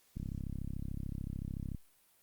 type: click train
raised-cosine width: 5 ms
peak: -27 dBFS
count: 54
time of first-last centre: 0.17-1.747 s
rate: 33.6 Hz
effects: white hiss -68 dBFS RMS until 2.22 s + Opus 48 kbps